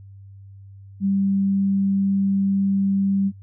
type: tone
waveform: sine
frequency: 196 Hz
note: G3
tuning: in tune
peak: -17 dBFS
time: 1-3.32 s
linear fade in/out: 50 ms
effects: noise-tail reverb RT60 0.1 s tail -25 dB re dry + added 98 Hz sine -40 dBFS peak until 3.42 s